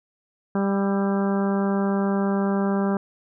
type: harmonic tone with a mistuned harmonic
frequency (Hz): 197.7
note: G3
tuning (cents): +15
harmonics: 1 / 2 / 3 / 4 / 5 / 6 / 7 / 8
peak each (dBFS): -21 / -27 / -31 / -33 / -35 / -37 / -38 / -39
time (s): 0.55-2.97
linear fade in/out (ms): 2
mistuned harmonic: 7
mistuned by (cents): -46
effects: none